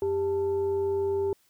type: tone with frequency modulation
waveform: sine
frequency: 395.9 Hz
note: G4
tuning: 17 cents sharp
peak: -24 dBFS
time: 0.02-1.33 s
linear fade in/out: 2 ms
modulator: 486 Hz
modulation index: 0.34
effects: white hiss -66 dBFS RMS until 1.49 s